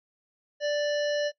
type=harmonic tone with a mistuned harmonic; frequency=587.3 Hz; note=D5; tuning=in tune; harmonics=1 / 3 / 5 / 7 / 9 / 10; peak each=-25 / -35 / -39 / -42 / -44 / -45 dBFS; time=0.6-1.32 s; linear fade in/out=50 ms; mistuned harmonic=10; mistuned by=-29 cents; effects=noise-tail reverb RT60 0.1 s tail -20 dB re dry